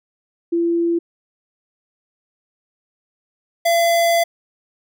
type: tone pair in turn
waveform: sine / square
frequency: 339.1 / 678.2 Hz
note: E4 / E5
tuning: +49 / +49 cents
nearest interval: octave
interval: 1200 cents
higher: second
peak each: -15 / -14 dBFS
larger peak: second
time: 0.52-0.99 / 3.65-4.24 s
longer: second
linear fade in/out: 10 ms
effects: none